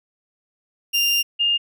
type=tone pair in turn; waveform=30% pulse / sine; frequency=2794 / 2822 Hz; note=F7 / F7; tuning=0 / +17 cents; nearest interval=unison; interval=17 cents; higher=second; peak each=-14 / -16 dBFS; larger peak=first; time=0.93-1.23 / 1.39-1.58 s; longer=first; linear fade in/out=20 ms; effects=none